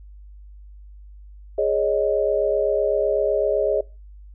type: chord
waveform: sine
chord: Ab suspended fourth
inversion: none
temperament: equal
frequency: 415.3 / 554.4 / 622.3 Hz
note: Ab4 / Db5 / Eb5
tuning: 0 / 0 / 0 cents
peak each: -22 dBFS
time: 1.58-3.81 s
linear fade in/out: 5 ms
effects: noise-tail reverb RT60 0.3 s tail -23 dB re dry + added 50 Hz sine -40 dBFS peak until 4.34 s